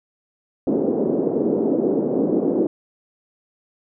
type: band-pass noise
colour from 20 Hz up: pink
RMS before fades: -20 dBFS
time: 0.67-2.67 s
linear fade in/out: 2 ms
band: 240 to 470 Hz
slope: 24 dB/octave
effects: none